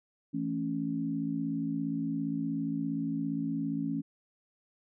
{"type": "chord", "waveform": "sine", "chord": "A major", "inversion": "second", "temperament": "equal", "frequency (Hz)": [164.81, 220, 277.2], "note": ["E3", "A3", "C#4"], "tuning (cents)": [0, 0, 0], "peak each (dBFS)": [-36, -36, -32], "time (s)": [0.33, 4.02], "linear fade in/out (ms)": 20, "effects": []}